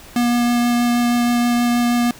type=tone with vibrato; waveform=square; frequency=240 Hz; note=B3; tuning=49 cents flat; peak=-15 dBFS; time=0.16-2.11 s; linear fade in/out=2 ms; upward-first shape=triangle; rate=6.3 Hz; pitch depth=10 cents each way; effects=pink hiss -41 dBFS RMS until 2.19 s